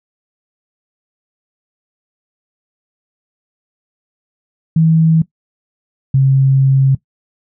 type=tone pair in turn; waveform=sine; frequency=161.5 / 134.75 Hz; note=E3 / C#3; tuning=-35 / -49 cents; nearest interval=minor third; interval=314 cents; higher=first; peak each=-7 dBFS; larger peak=neither; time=4.76-5.22 / 6.14-6.95 s; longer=second; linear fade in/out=5 ms; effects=noise-tail reverb RT60 0.1 s tail -18 dB re dry